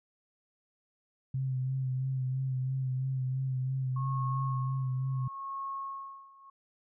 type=tone with vibrato; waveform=sine; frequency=130.81 Hz; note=C3; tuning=in tune; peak=-29 dBFS; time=1.34-5.28 s; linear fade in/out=5 ms; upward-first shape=sine; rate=3 Hz; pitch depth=31 cents each way
type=tone with tremolo; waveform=sine; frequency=1092 Hz; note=C#6; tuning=26 cents flat; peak=-34 dBFS; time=3.96-6.5 s; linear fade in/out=5 ms; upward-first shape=sine; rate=0.73 Hz; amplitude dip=90%
effects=none